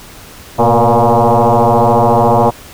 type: tone with frequency modulation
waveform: sine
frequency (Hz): 125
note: B2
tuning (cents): +21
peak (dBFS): -6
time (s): 0.58-2.51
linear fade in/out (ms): 20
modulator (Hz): 118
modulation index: 7.6
effects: pink hiss -35 dBFS RMS until 2.73 s